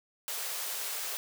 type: high-pass noise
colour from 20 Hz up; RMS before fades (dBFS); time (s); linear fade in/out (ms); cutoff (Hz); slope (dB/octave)
white; -36; 0.28-1.17; 0; 400; 48
effects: none